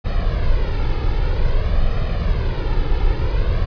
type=noise with flanger; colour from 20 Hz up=brown; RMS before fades=-17 dBFS; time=0.04-3.66 s; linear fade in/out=20 ms; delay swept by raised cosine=1.6 to 2.32 ms; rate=0.52 Hz; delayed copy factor=+0.65; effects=resampled to 11025 Hz